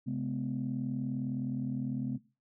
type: tone cluster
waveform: sine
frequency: 134.1 / 212.7 / 252.4 Hz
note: C3 / G#3 / B3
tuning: +43 / +42 / +38 cents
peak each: -35 / -36 / -35 dBFS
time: 0.06-2.18 s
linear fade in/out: 20 ms
effects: noise-tail reverb RT60 0.3 s tail -17 dB re dry + tanh soft clip ceiling -24 dBFS